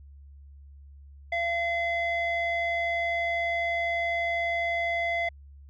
square tone with low-pass filter, 683 Hz, F5, 39 cents flat, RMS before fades -28 dBFS, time 1.32-5.29 s, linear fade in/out 5 ms, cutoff 2400 Hz, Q 6.7, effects added 70 Hz sine -46 dBFS peak until 5.69 s

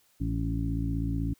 harmonic tone with a mistuned harmonic, 56 Hz, A1, 31 cents sharp, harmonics 1 / 2 / 3 / 4 / 5 / 6, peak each -31 / -32 / -35 / -43 / -33 / -47 dBFS, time 0.2-1.34 s, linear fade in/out 10 ms, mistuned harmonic 4, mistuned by -39 cents, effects white hiss -66 dBFS RMS until 1.39 s

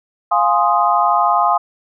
sine chord, F minor seventh, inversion none, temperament equal, 698.5 / 830.6 / 1046.5 / 1244.5 Hz, F5 / Ab5 / C6 / Eb6, 0 / 0 / 0 / 0 cents, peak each -17 dBFS, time 0.31-1.58 s, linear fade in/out 10 ms, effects none

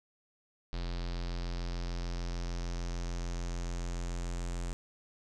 square tone with low-pass filter sweep, 43.39 Hz, F1, 10 cents flat, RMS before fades -36 dBFS, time 0.73-4.73 s, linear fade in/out 0 ms, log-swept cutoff 4400 to 7700 Hz, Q 3.4, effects none

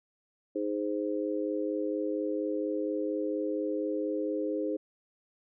sine chord, Ab major, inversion second, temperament equal with one note detuned, 311.1 / 415.3 / 519.6 Hz, Eb4 / Ab4 / C5, 0 / 0 / -12 cents, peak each -32 / -34 / -34 dBFS, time 0.55-4.77 s, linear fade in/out 10 ms, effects none

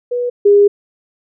sine tone pair in turn, 488.3 / 406.9 Hz, B4 / G#4, -20 / -35 cents, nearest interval minor third, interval 315 cents, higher first, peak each -15 / -5 dBFS, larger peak second, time 0.11-0.3 / 0.45-0.68 s, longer second, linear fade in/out 10 ms, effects none

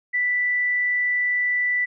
sine tone, 1975.5 Hz, B6, in tune, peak -19 dBFS, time 0.13-1.86 s, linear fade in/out 20 ms, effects none

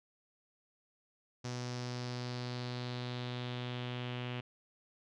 sawtooth tone with low-pass filter sweep, 123.47 Hz, B2, in tune, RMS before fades -40 dBFS, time 1.44-4.41 s, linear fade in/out 10 ms, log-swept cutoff 5800 to 2900 Hz, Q 3.5, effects none

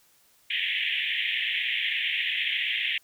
white band-pass noise, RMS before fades -28 dBFS, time 0.5-2.98 s, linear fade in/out 5 ms, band 1800 to 3400 Hz, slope 96 dB/octave, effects white hiss -62 dBFS RMS until 3.03 s

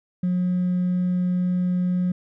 triangle tone with hard clipping, 180.2 Hz, F#3, 45 cents flat, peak -19 dBFS, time 0.23-2.12 s, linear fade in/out 5 ms, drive 2 dB, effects none

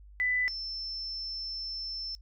sine tone pair in turn, 1995 / 5320 Hz, B6 / E8, +17 / +15 cents, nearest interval octave + perfect fourth, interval 1698 cents, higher second, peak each -26 / -34 dBFS, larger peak first, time 0.2-0.48 / 0.48-2.15 s, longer second, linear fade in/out 0 ms, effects noise-tail reverb RT60 0.1 s tail -20 dB re dry + added 50 Hz sine -49 dBFS peak until 2.21 s

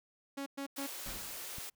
sawtooth tone bursts, 277.2 Hz, C#4, in tune, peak -34 dBFS, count 3, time 0.37-0.869 s, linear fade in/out 10 ms, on 93 ms, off 110 ms
white high-pass noise, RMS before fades -44 dBFS, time 0.76-1.7 s, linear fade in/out 10 ms, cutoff 320 Hz, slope 24 dB/octave
pink noise with exponential decay, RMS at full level -43 dBFS, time 1.06-1.75 s, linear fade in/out 2 ms, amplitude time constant 150 ms
click, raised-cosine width 5 ms, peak -35 dBFS, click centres 1.584 s
effects none

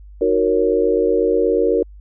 sine chord, D# minor seventh, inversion none, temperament equal, 311.1 / 370 / 466.2 / 554.4 Hz, D#4 / F#4 / A#4 / C#5, 0 / 0 / 0 / 0 cents, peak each -22 / -19 / -16 / -22 dBFS, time 0.21-1.83 s, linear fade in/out 5 ms, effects added 50 Hz sine -37 dBFS peak until 2 s

